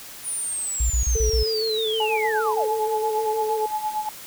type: linear sweep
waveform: sine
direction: down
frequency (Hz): 9730 to 349.2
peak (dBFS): -25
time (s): 0.23-2.69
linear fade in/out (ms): 50
type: tone bursts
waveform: sine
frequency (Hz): 58.27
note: A#1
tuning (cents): 0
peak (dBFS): -18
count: 5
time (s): 0.8-1.432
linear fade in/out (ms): 5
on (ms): 100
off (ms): 33
type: tone with vibrato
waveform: sine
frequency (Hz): 439.6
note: A4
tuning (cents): -2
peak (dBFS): -23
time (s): 1.15-3.66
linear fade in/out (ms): 5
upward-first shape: square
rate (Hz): 6.4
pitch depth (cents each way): 25
type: tone with tremolo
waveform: sine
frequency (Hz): 854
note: G#5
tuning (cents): +48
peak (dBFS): -21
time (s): 2-4.09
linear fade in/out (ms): 2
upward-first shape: sine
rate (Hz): 8.7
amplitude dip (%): 70
effects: white hiss -40 dBFS RMS until 4.26 s